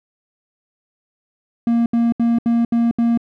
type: tone bursts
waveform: triangle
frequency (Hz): 233.6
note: A#3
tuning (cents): +4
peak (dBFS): -11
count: 6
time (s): 1.67-3.175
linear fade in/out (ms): 2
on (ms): 190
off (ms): 73
effects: none